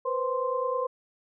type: tone cluster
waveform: sine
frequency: 492.4 / 522 / 1045 Hz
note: B4 / C5 / C6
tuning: -5 / -4 / -2 cents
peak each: -30 dBFS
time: 0.05-0.87 s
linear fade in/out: 10 ms
effects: none